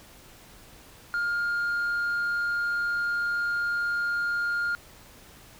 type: tone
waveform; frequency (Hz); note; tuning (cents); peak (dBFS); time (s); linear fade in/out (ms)
sine; 1411; F6; +17; -22; 1.14-4.75; 0
effects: tanh soft clip ceiling -24 dBFS + pink hiss -51 dBFS RMS until 5.59 s